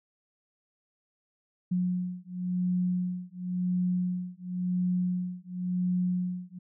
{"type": "beating tone pair", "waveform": "sine", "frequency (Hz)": [180, 180.94], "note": ["F#3", "F#3"], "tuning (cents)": [-47, -38], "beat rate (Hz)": 0.94, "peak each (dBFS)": -30, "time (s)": [1.71, 6.59], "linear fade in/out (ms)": 10, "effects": []}